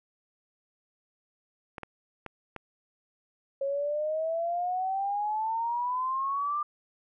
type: clicks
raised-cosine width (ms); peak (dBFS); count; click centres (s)
0.5; -23; 4; 1.782 / 1.833 / 2.263 / 2.563
type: exponential sweep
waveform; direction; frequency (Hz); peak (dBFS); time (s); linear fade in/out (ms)
sine; up; 545 to 1200; -27; 3.61-6.63; 5
effects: none